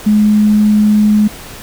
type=tone; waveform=sine; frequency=211 Hz; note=G#3; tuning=28 cents sharp; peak=-6 dBFS; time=0.06-1.28 s; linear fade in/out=10 ms; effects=pink hiss -31 dBFS RMS until 1.62 s